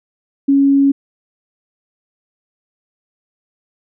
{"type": "tone", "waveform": "sine", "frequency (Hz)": 277.2, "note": "C#4", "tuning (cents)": 0, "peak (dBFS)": -8, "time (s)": [0.48, 0.92], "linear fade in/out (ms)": 10, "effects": []}